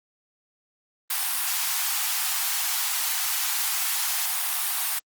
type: high-pass noise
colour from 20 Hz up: white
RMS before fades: -26 dBFS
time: 1.1-4.99 s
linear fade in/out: 5 ms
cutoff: 710 Hz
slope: 96 dB/octave
effects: Opus 32 kbps